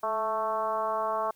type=tone with frequency modulation; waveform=sine; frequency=880 Hz; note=A5; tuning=in tune; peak=-26 dBFS; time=0.03-1.31 s; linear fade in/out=5 ms; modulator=223 Hz; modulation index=1.6; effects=white hiss -64 dBFS RMS until 1.35 s